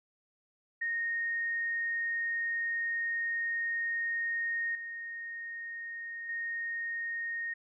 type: tone with level steps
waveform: sine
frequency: 1855 Hz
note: A#6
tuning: 9 cents flat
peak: -30 / -38 / -33 dBFS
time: 0.81-7.54 s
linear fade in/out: 10 ms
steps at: 4.75 / 6.29 s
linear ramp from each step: 2 ms
effects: none